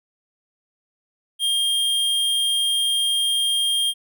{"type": "tone", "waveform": "square", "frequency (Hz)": 3214, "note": "G7", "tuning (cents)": 43, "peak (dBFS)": -19, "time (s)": [1.39, 3.94], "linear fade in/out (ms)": 50, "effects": []}